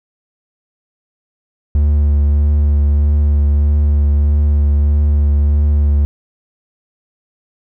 triangle tone with vibrato, 73 Hz, D2, 10 cents flat, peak -7 dBFS, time 1.75-6.05 s, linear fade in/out 0 ms, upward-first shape triangle, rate 1.6 Hz, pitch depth 21 cents each way, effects none

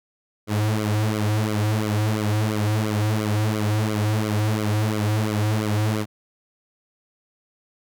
sawtooth tone with flanger, 106.7 Hz, G#2, 47 cents sharp, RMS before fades -22 dBFS, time 0.47-6.06 s, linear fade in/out 50 ms, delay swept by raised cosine 1.1 to 4.9 ms, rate 2.9 Hz, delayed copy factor -0.95, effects none

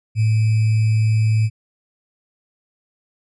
sine tone with sample-and-hold, 109.6 Hz, A2, 6 cents flat, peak -13 dBFS, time 0.15-1.5 s, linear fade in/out 50 ms, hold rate 2450 Hz, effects resampled to 24000 Hz

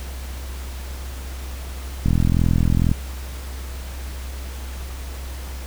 click train, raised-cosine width 5 ms, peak -6 dBFS, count 37, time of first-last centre 2.06-2.915 s, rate 42.1 Hz, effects added 65 Hz sine -29 dBFS peak until 5.66 s + pink hiss -39 dBFS RMS until 5.66 s

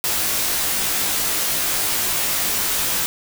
white noise with comb filter, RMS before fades -21 dBFS, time 0.04-3.06 s, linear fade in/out 0 ms, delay 18 ms, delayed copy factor -0.95, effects none

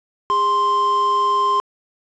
triangle tone pair together, 407.7 / 1046.5 Hz, G#4 / C6, -32 / 0 cents, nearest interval octave + major third, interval 1632 cents, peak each -24 / -13 dBFS, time 0.3-1.6 s, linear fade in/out 0 ms, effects resampled to 16000 Hz + 7-bit

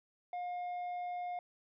sine tone with tanh clipping, 713 Hz, F5, 36 cents sharp, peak -38 dBFS, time 0.33-1.39 s, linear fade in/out 2 ms, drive 5 dB, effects none

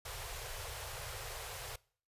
pink band-stop noise, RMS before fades -44 dBFS, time 0.05-1.76 s, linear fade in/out 5 ms, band 130 to 420 Hz, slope 48 dB/octave, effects noise-tail reverb RT60 0.5 s tail -23 dB re dry + resampled to 32000 Hz

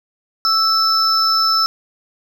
triangle tone pair together, 1318.5 / 5274 Hz, E6 / E8, 0 / 0 cents, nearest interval 2 octaves, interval 2400 cents, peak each -14 dBFS, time 0.45-1.66 s, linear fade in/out 0 ms, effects none

